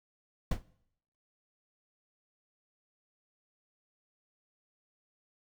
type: noise with exponential decay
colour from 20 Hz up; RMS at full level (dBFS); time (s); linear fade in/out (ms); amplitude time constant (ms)
brown; -23; 0.51-0.63; 5; 25
effects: noise-tail reverb RT60 0.7 s tail -21 dB re dry